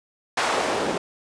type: noise with band-pass filter sweep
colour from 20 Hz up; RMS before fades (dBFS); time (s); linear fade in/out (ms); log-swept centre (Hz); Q
white; -24; 0.37-0.98; 5; 920 to 330; 1.1
effects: resampled to 22050 Hz